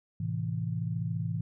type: chord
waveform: sine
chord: A minor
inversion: none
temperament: equal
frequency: 110 / 130.81 / 164.81 Hz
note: A2 / C3 / E3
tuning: 0 / 0 / 0 cents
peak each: -33 / -36 / -33 dBFS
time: 0.2-1.41 s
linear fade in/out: 5 ms
effects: none